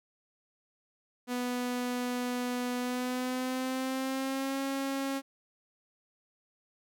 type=tone with pitch glide; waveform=sawtooth; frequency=246.9 to 272.4 Hz; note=B3 to C#4; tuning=0 to -30 cents; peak=-27 dBFS; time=1.27-5.22 s; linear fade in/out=50 ms; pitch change=+170 cents; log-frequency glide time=2.78-4.61 s; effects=none